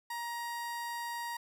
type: tone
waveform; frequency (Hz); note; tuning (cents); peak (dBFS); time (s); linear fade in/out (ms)
30% pulse; 944; A#5; +22; -34; 0.1-1.37; 5
effects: none